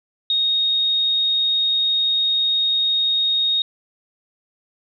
sine tone, 3729 Hz, A#7, in tune, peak -16 dBFS, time 0.3-3.62 s, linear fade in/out 2 ms, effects none

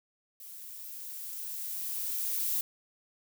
violet noise with level ramp, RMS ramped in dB -47 to -30 dBFS, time 0.4-2.61 s, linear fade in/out 2 ms, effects none

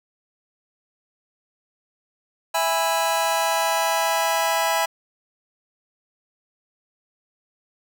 sawtooth chord, E major, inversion none, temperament just, 659.3 / 824.1 / 988.9 Hz, E5 / G#5 / B5, 0 / -14 / +2 cents, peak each -20 dBFS, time 2.54-4.86 s, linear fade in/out 10 ms, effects none

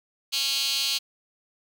15% pulse tone with high-pass filter, 274.7 Hz, C#4, 16 cents flat, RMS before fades -26 dBFS, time 0.32-0.99 s, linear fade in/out 20 ms, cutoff 3700 Hz, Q 5.7, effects none

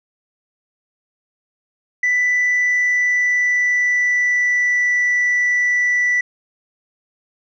sine tone with pitch glide, 1983 to 1968.2 Hz, B6 to B6, +7 to -6 cents, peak -12 dBFS, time 2.03-6.21 s, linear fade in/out 5 ms, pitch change -13 cents, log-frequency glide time 2.3-4.96 s, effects tanh soft clip ceiling -12 dBFS

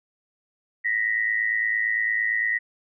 sine tone pair together, 1866.7 / 1975.5 Hz, A#6 / B6, +2 / 0 cents, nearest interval minor second, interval 98 cents, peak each -24 dBFS, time 0.84-2.59 s, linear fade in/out 20 ms, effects none

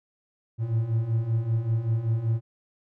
triangle beating tone pair, 110 / 115.2 Hz, A2 / A#2, 0 / -20 cents, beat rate 5.2 Hz, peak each -27 / -22 dBFS, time 0.58-2.41 s, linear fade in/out 50 ms, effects none

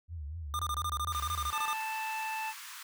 sine tone with vibrato, 77.78 Hz, D#2, in tune, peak -37 dBFS, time 0.08-1.53 s, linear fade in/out 50 ms, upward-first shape triangle, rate 4.2 Hz, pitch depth 190 cents each way
square tone bursts, 1207 Hz, D6, 47 cents sharp, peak -32 dBFS, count 16, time 0.54-1.731 s, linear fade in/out 0 ms, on 51 ms, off 25 ms
pink high-pass noise, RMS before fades -46 dBFS, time 1.12-2.83 s, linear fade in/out 5 ms, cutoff 950 Hz, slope 96 dB/octave
harmonic tone, 880 Hz, A5, in tune, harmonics 1 / 2 / 3, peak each -35 / -44 / -39 dBFS, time 1.51-2.54 s, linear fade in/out 50 ms
effects none

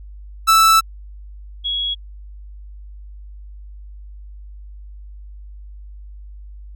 45% pulse / sine tone pair in turn, 1318.5 / 3332 Hz, E6 / G#7, 0 / +5 cents, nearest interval octave + major third, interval 1605 cents, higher second, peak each -9 / -19 dBFS, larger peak first, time 0.47-0.81 / 1.64-1.95 s, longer first, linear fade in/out 20 ms, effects added 50 Hz sine -34 dBFS peak until 6.75 s

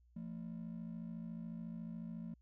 triangle ring-modulated tone, 198.2 Hz, G3, 19 cents sharp, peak -37 dBFS, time 0.16-2.34 s, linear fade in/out 5 ms, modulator 27 Hz, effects tanh soft clip ceiling -36 dBFS + added 60 Hz sine -65 dBFS peak until 2.41 s

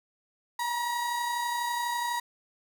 35% pulse tone pair together, 926 / 958.1 Hz, A#5 / A#5, -12 / +47 cents, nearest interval minor second, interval 59 cents, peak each -37 / -27 dBFS, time 0.59-2.2 s, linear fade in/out 5 ms, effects none

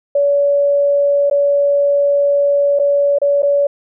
sine tone with dropouts, 569 Hz, C#5, 45 cents sharp, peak -10 dBFS, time 0.15-3.67 s, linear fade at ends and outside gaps 5 ms, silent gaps 1.299-1.311 / 2.79-2.796 / 3.186-3.216 / 3.422-3.43 s, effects none

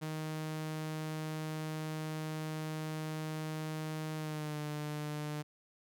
sawtooth tone with pitch glide, 156.1 to 149.91 Hz, D#3 to D3, +6 to +36 cents, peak -33 dBFS, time 0.01-5.43 s, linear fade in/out 20 ms, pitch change -70 cents, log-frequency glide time 4.16-4.59 s, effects none

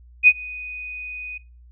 sine tone with ADSR envelope, 2489 Hz, D#7, in tune, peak -6 dBFS, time 0.23-1.38 s, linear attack 44 ms, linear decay 51 ms, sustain -24 dB, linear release 8 ms, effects noise-tail reverb RT60 0.3 s tail -20 dB re dry + added 60 Hz sine -45 dBFS peak until 1.71 s

